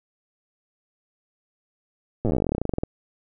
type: slowing click train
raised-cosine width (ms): 2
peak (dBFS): -11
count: 26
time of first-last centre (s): 2.25-2.835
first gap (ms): 8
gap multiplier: 1.08
effects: none